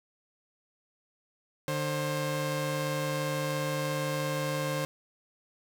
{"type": "tone pair together", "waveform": "sawtooth", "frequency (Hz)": [149.25, 531], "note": ["D3", "C5"], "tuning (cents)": [28, 25], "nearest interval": "octave + minor seventh", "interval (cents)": 2197, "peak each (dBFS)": -28, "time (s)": [1.68, 4.85], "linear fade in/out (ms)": 0, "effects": []}